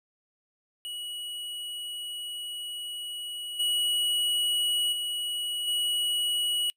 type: tone with level steps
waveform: square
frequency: 2922 Hz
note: F#7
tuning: 22 cents flat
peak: -35 / -25 / -30 / -26 dBFS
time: 0.85-6.7 s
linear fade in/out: 0 ms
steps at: 3.59 / 4.92 / 5.67 s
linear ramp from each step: 10 ms
effects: noise-tail reverb RT60 0.1 s tail -25 dB re dry